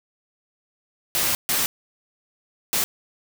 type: noise bursts at uneven times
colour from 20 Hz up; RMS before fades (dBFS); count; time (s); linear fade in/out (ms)
white; -22; 3; 1.15-1.35 / 1.49-1.66 / 2.73-2.84; 0
effects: none